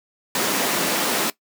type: high-pass noise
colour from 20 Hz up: pink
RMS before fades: -22 dBFS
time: 0.35-1.3 s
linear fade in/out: 2 ms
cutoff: 210 Hz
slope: 24 dB/octave
effects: noise-tail reverb RT60 0.1 s tail -18 dB re dry